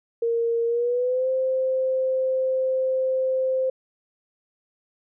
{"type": "tone with pitch glide", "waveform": "sine", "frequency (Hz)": [464.4, 521.3], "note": ["A#4", "C5"], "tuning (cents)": [-7, -6], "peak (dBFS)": -20, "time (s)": [0.22, 3.7], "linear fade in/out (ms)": 5, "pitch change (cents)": 201, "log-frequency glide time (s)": [0.66, 1.29], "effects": []}